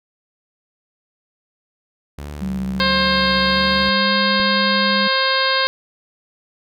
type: tone with vibrato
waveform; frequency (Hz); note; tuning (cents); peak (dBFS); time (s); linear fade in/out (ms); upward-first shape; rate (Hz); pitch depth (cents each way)
sawtooth; 70.8; C#2; +37; -25; 2.18-3.9; 5; sine; 1.5; 71
type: tone with pitch glide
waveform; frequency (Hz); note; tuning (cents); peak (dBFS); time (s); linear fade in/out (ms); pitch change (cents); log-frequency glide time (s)
sine; 190.2 to 200.8; F#3 to G3; +48 to +42; -21; 2.41-5.08; 10; +94; 3.49-4.11
type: harmonic tone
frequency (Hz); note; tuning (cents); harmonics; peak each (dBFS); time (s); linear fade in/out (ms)
531; C5; +25; 1 / 2 / 3 / 4 / 5 / 6 / 7 / 8 / 9; -23 / -21 / -21 / -26 / -28 / -26 / -24 / -24 / -26; 2.8-5.67; 0
type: click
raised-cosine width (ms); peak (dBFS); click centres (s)
3; -18; 4.4
effects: none